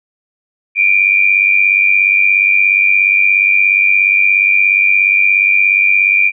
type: tone pair together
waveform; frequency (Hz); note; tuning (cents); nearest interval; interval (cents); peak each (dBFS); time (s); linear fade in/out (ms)
sine; 2332 / 2429; D7 / D#7; -13 / -42; minor second; 71; -11 / -10; 0.75-6.32; 50
effects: none